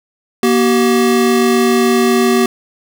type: tone pair together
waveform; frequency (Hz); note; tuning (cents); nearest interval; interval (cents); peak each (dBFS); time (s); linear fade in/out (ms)
square; 238.5 / 381.7; A#3 / G4; +40 / -46; minor sixth; 814; -13; 0.43-2.46; 2
effects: none